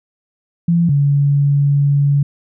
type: tone pair in turn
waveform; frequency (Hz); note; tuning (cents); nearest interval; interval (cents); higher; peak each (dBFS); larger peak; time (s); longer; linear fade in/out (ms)
sine; 170 / 142.17; F3 / C#3; -46 / +44; minor third; 310; first; -10; neither; 0.68-0.89 / 0.89-2.23; second; 5
effects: none